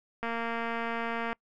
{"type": "click train", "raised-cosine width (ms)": 0.5, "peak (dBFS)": -19, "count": 255, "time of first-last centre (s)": [0.23, 1.33], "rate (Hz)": 231, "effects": ["noise-tail reverb RT60 0.1 s tail -26 dB re dry"]}